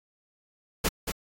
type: noise with echo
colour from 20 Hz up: pink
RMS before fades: -24 dBFS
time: 0.84-0.89 s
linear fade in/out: 10 ms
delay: 230 ms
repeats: 1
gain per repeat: -6 dB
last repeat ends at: 1.12 s
effects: AAC 64 kbps